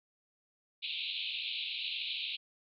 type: band-pass noise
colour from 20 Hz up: white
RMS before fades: -38 dBFS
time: 0.82-2.37 s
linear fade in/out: 20 ms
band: 2400 to 4100 Hz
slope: 96 dB/octave
effects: none